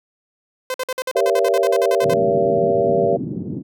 sawtooth tone bursts, 514 Hz, C5, 31 cents flat, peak -17 dBFS, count 16, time 0.7-2.137 s, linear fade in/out 2 ms, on 42 ms, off 51 ms
sine chord, G diminished seventh, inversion none, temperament just, 392 / 470.4 / 564.5 / 677.4 Hz, G4 / Bb4 / Db5 / Fb5, 0 / +16 / +31 / +47 cents, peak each -20 dBFS, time 1.15-3.17 s, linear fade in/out 10 ms
pink band-pass noise, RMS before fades -26 dBFS, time 2.01-3.63 s, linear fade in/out 50 ms, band 140 to 300 Hz, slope 24 dB/octave
effects none

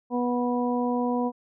harmonic tone, 244.8 Hz, B3, 15 cents flat, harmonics 1 / 2 / 3 / 4, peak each -25 / -29 / -32 / -32 dBFS, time 0.1-1.32 s, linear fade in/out 50 ms, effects none

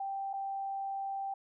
sine tone with dropouts, 784 Hz, G5, in tune, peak -34 dBFS, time 0-1.34 s, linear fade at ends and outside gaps 5 ms, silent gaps 0.332-0.336 s, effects none

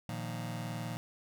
sawtooth chord, Bb suspended fourth, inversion none, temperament just, 116.54 / 155.39 / 174.81 Hz, Bb2 / Eb3 / F3, 0 / -2 / +2 cents, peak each -35 / -38 / -38 dBFS, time 0.09-0.97 s, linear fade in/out 0 ms, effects none

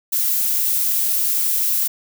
violet noise, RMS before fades -19 dBFS, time 0.12-1.88 s, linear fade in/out 10 ms, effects none

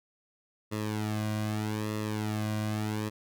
sawtooth tone with flanger, 107.1 Hz, A2, 46 cents flat, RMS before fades -32 dBFS, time 0.71-3.1 s, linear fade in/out 20 ms, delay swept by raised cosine 1.3 to 2.3 ms, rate 0.81 Hz, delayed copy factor -0.8, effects none

